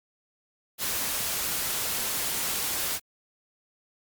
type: noise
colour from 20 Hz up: white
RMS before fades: -29 dBFS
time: 0.78-3 s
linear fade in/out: 50 ms
effects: Opus 48 kbps